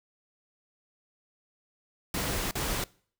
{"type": "noise with dropouts", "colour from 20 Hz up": "pink", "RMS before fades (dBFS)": -31, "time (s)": [2.14, 2.84], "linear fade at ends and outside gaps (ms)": 2, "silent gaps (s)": [2.511, 2.553], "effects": ["noise-tail reverb RT60 0.5 s tail -23 dB re dry"]}